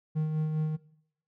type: tone with tremolo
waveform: triangle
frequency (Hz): 155.4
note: D#3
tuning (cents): -2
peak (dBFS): -23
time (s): 0.15-0.77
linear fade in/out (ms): 20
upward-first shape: sine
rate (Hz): 4.9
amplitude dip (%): 35
effects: noise-tail reverb RT60 0.7 s tail -20 dB re dry